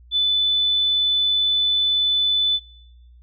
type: tone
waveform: sine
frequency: 3499 Hz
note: A7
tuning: 10 cents flat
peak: -16 dBFS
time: 0.11-2.6 s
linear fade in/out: 50 ms
effects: noise-tail reverb RT60 0.9 s tail -23 dB re dry + added 60 Hz sine -45 dBFS peak until 3.22 s